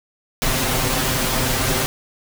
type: noise with comb filter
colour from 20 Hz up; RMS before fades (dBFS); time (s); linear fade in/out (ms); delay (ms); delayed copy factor
pink; -20; 0.42-1.86; 0; 7.7; +0.8
effects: none